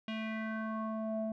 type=tone with low-pass filter sweep; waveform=square; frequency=220 Hz; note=A3; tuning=in tune; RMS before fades=-37 dBFS; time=0.08-1.32 s; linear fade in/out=2 ms; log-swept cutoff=3000 to 560 Hz; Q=3.6; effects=none